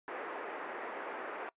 pink band-pass noise, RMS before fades -42 dBFS, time 0.08-1.49 s, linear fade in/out 0 ms, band 360 to 2000 Hz, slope 24 dB/octave, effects noise-tail reverb RT60 0.1 s tail -22 dB re dry + resampled to 8000 Hz

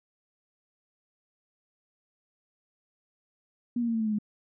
sine tone with pitch steps, 240.5 / 235 / 229.6 / 224.4 / 219.3 / 214.3 / 209.4 Hz, B3 / A#3 / A#3 / A3 / A3 / A3 / G#3, -46 / +14 / -26 / +34 / -6 / -45 / +15 cents, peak -25 dBFS, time 3.76-4.187 s, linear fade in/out 5 ms, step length 61 ms, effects none

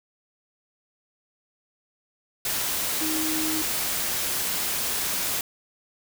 sine tone in noise, 314.5 Hz, D#4, 19 cents sharp, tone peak -28 dBFS, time 3.01-3.62 s, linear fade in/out 2 ms, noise white, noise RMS -27 dBFS, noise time 2.45-5.41 s, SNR -4 dB, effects none

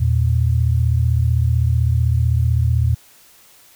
sine tone pair together, 81.83 / 117.6 Hz, E2 / A#2, -12 / +16 cents, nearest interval tritone, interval 628 cents, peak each -16 dBFS, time 0-2.95 s, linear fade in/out 10 ms, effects white hiss -49 dBFS RMS until 3.75 s

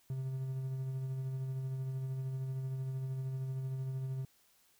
triangle tone with tremolo, 132 Hz, C3, 16 cents sharp, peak -32 dBFS, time 0.1-4.25 s, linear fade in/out 2 ms, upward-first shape sine, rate 13 Hz, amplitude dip 30%, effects white hiss -69 dBFS RMS until 4.79 s

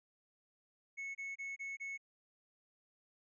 triangle tone bursts, 2200 Hz, C#7, 14 cents flat, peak -39 dBFS, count 5, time 0.97-1.978 s, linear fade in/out 20 ms, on 180 ms, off 27 ms, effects resampled to 22050 Hz

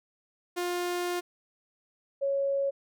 sawtooth / sine tone pair in turn, 353.6 / 553.6 Hz, F4 / C#5, +22 / -2 cents, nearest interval minor sixth, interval 776 cents, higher second, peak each -25 dBFS, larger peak neither, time 0.56-1.21 / 2.21-2.71 s, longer first, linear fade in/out 20 ms, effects none

